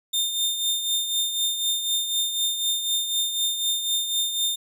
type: tone with tremolo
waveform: sawtooth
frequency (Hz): 3624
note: A#7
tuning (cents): -50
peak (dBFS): -17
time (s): 0.13-4.56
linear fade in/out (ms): 10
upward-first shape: triangle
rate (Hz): 4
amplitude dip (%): 60
effects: none